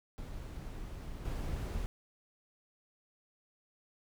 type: noise with level steps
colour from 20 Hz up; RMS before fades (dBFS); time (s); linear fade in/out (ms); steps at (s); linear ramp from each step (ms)
brown; -43 / -37; 0.18-1.86; 0; 1.25; 5
effects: none